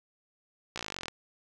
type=slowing click train; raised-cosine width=0.2 ms; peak=-18 dBFS; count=17; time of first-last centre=0.76-1.083 s; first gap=16 ms; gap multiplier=1.03; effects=none